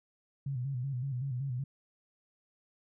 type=tone with vibrato; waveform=sine; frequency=130.81 Hz; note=C3; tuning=in tune; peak=-32 dBFS; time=0.46-1.64 s; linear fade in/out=5 ms; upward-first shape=square; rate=5.3 Hz; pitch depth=96 cents each way; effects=none